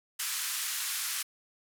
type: band-pass noise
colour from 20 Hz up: white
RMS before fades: -34 dBFS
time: 0.19-1.23 s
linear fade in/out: 10 ms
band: 1200 to 13000 Hz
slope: 24 dB/octave
effects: none